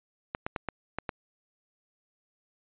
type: clicks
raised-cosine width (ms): 0.5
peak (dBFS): -16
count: 6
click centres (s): 0.349 / 0.465 / 0.562 / 0.687 / 0.986 / 1.092
effects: resampled to 8000 Hz